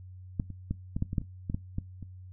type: clicks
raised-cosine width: 5 ms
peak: -16 / -29 / -18 / -18 / -16 / -22 / -14 / -28 / -19 / -18 / -19 / -29 dBFS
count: 12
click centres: 0.398 / 0.503 / 0.71 / 0.965 / 1.024 / 1.131 / 1.182 / 1.215 / 1.499 / 1.545 / 1.784 / 2.027 s
effects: noise-tail reverb RT60 0.2 s tail -20 dB re dry + added 92 Hz sine -44 dBFS peak until 2.32 s